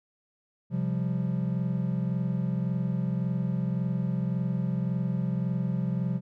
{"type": "chord", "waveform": "triangle", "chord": "C suspended fourth", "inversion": "none", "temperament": "just", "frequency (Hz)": [130.81, 174.42, 196.22], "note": ["C3", "F3", "G3"], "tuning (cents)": [0, -2, 2], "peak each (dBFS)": [-28, -27, -31], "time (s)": [0.7, 6.21], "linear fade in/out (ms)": 50, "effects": []}